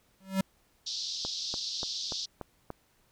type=tone with exponential growth; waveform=square; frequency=191.6 Hz; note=G3; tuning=39 cents flat; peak=-23 dBFS; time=0.2-0.41 s; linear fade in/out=5 ms; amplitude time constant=44 ms
type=band-pass noise; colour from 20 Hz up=white; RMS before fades=-36 dBFS; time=0.86-2.26 s; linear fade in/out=10 ms; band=3600 to 5500 Hz; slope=48 dB/octave
type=click train; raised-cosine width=1 ms; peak=-23 dBFS; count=6; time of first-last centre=1.25-2.703 s; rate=3.44 Hz
effects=pink hiss -68 dBFS RMS until 3.11 s